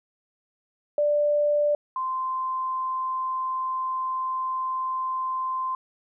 sine tone pair in turn, 589 / 1039.2 Hz, D5 / C6, +5 / -12 cents, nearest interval minor seventh, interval 983 cents, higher second, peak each -19 / -25 dBFS, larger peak first, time 0.98-1.75 / 1.96-5.75 s, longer second, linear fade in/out 2 ms, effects none

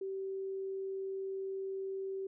sine tone, 385.9 Hz, G4, 27 cents flat, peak -36 dBFS, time 0.01-2.27 s, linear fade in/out 5 ms, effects none

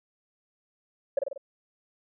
sine tone with echo, 554.4 Hz, C#5, in tune, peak -19 dBFS, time 1.17-1.19 s, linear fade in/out 5 ms, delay 47 ms, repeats 4, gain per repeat -4 dB, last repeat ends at 1.378 s, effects tanh soft clip ceiling -16 dBFS

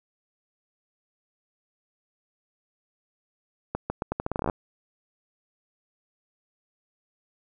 accelerating click train, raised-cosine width 1 ms, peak -13 dBFS, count 15, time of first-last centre 3.75-4.498 s, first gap 150 ms, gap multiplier 0.81, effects none

